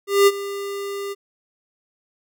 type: tone with ADSR envelope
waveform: square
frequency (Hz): 400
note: G4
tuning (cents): +35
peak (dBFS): -10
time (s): 0.07-1.15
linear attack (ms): 200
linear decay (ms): 39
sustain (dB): -17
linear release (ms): 31
effects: none